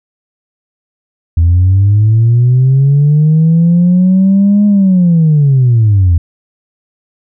sine linear two-way sweep, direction up then down, 81.5 to 207.7 to 81.5 Hz, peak -3 dBFS, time 1.37-6.18 s, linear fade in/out 5 ms, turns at 4.66 s, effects tanh soft clip ceiling -2 dBFS

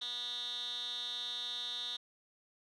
10% pulse tone with band-pass filter, 243.3 Hz, B3, 26 cents flat, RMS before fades -40 dBFS, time 0.01-1.97 s, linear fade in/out 10 ms, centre 3700 Hz, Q 9.6, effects none

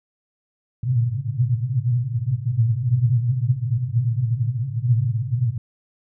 white band-pass noise, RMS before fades -21 dBFS, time 0.83-5.58 s, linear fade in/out 5 ms, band 110 to 130 Hz, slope 96 dB/octave, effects none

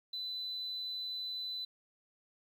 sine tone, 4004 Hz, B7, 23 cents sharp, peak -36 dBFS, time 0.13-1.65 s, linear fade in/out 5 ms, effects tanh soft clip ceiling -33 dBFS + 11-bit

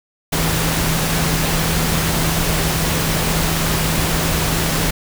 sine tone in noise, 161.6 Hz, E3, 34 cents flat, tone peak -21 dBFS, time 0.32-4.91 s, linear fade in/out 10 ms, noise pink, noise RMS -19 dBFS, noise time 0.32-4.91 s, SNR -5 dB, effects none

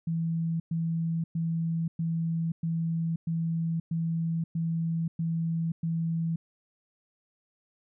sine tone bursts, 164.81 Hz, E3, in tune, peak -26 dBFS, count 10, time 0.07-6.36 s, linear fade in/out 5 ms, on 530 ms, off 110 ms, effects none

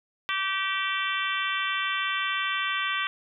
harmonic tone, 386.9 Hz, G4, 23 cents flat, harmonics 3 / 4 / 5 / 6 / 7 / 8 / 9, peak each -31 / -32 / -33 / -34 / -34 / -35 / -36 dBFS, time 0.29-3.07 s, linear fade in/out 0 ms, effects none

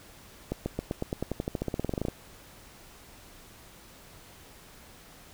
accelerating click train, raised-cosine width 2 ms, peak -16 dBFS, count 22, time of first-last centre 0.52-2.084 s, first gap 140 ms, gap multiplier 0.93, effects pink hiss -52 dBFS RMS until 5.33 s

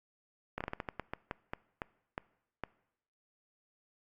slowing click train, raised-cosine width 0.5 ms, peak -21 dBFS, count 14, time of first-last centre 0.58-2.637 s, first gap 26 ms, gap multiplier 1.27, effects noise-tail reverb RT60 0.8 s tail -22 dB re dry + Opus 48 kbps

